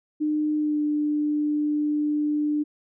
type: tone with pitch glide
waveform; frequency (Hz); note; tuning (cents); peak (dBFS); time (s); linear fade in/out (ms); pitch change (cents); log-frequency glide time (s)
sine; 303.1 to 298.1; D#4 to D4; -45 to +26; -21; 0.2-2.64; 20; -29; 0.56-0.8
effects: none